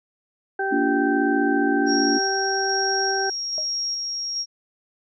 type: harmonic tone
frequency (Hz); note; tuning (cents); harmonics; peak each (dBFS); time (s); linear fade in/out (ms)
389; G4; -13; 1 / 2 / 4; -26 / -26 / -26; 0.59-3.3; 5
type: chord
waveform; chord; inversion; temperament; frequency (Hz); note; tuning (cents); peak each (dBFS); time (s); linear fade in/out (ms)
sine; Bb major; none; equal with one note detuned; 233.1 / 288.1 / 349.2; Bb3 / D4 / F4; 0 / -33 / 0; -27 / -21 / -26; 0.71-2.19; 20
type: tone with tremolo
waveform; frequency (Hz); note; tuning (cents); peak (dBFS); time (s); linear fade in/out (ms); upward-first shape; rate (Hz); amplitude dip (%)
sine; 5590; F8; +1; -23; 1.86-4.46; 50; square; 1.2; 25
type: tone with exponential decay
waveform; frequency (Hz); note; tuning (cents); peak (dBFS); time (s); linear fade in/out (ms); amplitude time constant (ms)
sine; 619; D#5; -9; -28; 3.58-3.7; 0; 24
effects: none